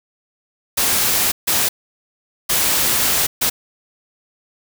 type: noise bursts at uneven times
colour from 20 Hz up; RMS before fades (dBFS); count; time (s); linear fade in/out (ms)
white; -17; 4; 0.77-1.32 / 1.47-1.69 / 2.49-3.27 / 3.41-3.5; 10
effects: none